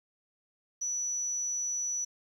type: tone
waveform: sine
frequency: 5920 Hz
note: F#8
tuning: in tune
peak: -30 dBFS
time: 0.81-2.05 s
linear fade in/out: 10 ms
effects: 10-bit